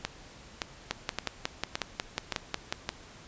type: two click trains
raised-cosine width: 0.2 ms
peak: -11 / -12 dBFS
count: 11 / 6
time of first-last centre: 0.91-2.725 / 0.05-2.891 s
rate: 5.51 / 1.76 Hz
effects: pink hiss -51 dBFS RMS until 3.27 s + resampled to 16000 Hz